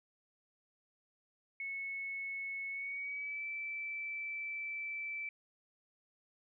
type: tone with pitch glide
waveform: sine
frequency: 2200 to 2323 Hz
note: C#7 to D7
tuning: -14 to -20 cents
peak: -38 dBFS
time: 1.6-5.29 s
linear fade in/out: 2 ms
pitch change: +94 cents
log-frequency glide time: 2.7-3.45 s
effects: none